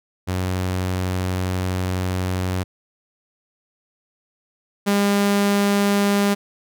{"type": "tone pair in turn", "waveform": "sawtooth", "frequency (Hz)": [92.2, 201.8], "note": ["F#2", "G#3"], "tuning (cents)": [-6, -49], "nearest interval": "octave + major second", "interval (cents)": 1357, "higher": "second", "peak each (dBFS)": [-17, -12], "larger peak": "second", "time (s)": [[0.27, 2.64], [4.86, 6.35]], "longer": "first", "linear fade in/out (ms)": 20, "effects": []}